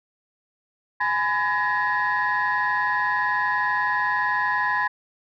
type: tone cluster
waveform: sine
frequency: 835 / 1006 / 1687 / 1875 Hz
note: G#5 / B5 / G#6 / A#6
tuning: +9 / +32 / +27 / +10 cents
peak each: -28 / -23 / -24 / -26 dBFS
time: 1-4.88 s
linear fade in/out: 10 ms
effects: tanh soft clip ceiling -14 dBFS